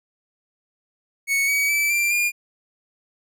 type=tone with pitch steps; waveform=45% pulse; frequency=2217 / 2265 / 2314 / 2364 / 2415 Hz; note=C#7 / C#7 / D7 / D7 / D7; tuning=0 / +37 / -26 / +11 / +48 cents; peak=-18 dBFS; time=1.27-2.32 s; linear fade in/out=50 ms; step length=210 ms; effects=none